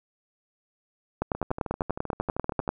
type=two click trains; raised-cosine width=1 ms; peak=-11 / -19 dBFS; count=16 / 18; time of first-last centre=1.22-2.691 / 1.35-2.678 s; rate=10.2 / 12.8 Hz; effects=none